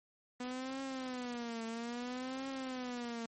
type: tone with vibrato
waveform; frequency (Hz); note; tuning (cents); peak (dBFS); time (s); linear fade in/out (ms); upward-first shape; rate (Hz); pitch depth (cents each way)
sawtooth; 246.9; B3; 0; -35; 0.4-3.26; 5; triangle; 0.6; 160
effects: MP3 32 kbps